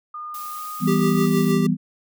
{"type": "tone with pitch glide", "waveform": "sine", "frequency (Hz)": [1218, 1233.6], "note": ["D#6", "D#6"], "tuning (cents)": [-37, -15], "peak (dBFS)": -30, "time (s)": [0.14, 1.26], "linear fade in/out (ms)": 5, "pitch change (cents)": 22, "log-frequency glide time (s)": [0.41, 0.63]}
{"type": "noise", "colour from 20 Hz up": "blue", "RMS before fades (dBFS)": -38, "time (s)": [0.34, 1.52], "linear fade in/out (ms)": 5}
{"type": "chord", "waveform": "sine", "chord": "E minor", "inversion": "none", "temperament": "equal", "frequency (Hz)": [164.81, 196, 246.9], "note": ["E3", "G3", "B3"], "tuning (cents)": [0, 0, 0], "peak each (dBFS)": -21, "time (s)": [0.8, 1.77], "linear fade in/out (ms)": 50}
{"type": "tone with tremolo", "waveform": "square", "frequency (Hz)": 392, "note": "G4", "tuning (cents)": 0, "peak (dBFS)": -21, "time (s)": [0.87, 1.67], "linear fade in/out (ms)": 10, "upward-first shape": "sine", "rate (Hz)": 6.4, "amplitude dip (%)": 50}
{"effects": []}